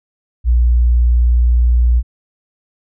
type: tone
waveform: sine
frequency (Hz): 59.8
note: A#1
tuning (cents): +45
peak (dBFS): -8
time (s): 0.44-2.03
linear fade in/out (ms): 50
effects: none